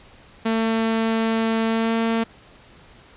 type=tone with pitch glide; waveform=sawtooth; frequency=224.6 to 227.1 Hz; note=A3 to A#3; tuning=+36 to -45 cents; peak=-15 dBFS; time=0.45-2.24 s; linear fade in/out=10 ms; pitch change=+19 cents; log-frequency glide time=1.7-1.93 s; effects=pink hiss -49 dBFS RMS until 3.16 s + resampled to 8000 Hz